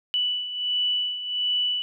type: beating tone pair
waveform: sine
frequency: 2965 / 2966.4 Hz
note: F#7 / F#7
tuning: +3 / +4 cents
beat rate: 1.4 Hz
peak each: -30 / -24 dBFS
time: 0.14-1.82 s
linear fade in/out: 0 ms
effects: none